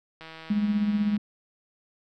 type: click train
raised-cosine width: 0.3 ms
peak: -27 dBFS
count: 155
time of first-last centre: 0.21-1.167 s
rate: 161 Hz
type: tone with tremolo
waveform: sine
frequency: 207.7 Hz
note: G#3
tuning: in tune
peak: -19 dBFS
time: 0.5-1.18 s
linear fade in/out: 5 ms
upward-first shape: triangle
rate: 16 Hz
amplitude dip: 60%
effects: none